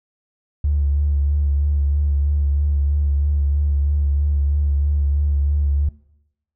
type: tone with vibrato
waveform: triangle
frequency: 71.9 Hz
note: D2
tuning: 36 cents flat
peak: -11 dBFS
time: 0.64-5.89 s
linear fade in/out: 5 ms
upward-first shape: sine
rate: 3.1 Hz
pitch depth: 32 cents each way
effects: noise-tail reverb RT60 0.9 s tail -26 dB re dry + tanh soft clip ceiling -13 dBFS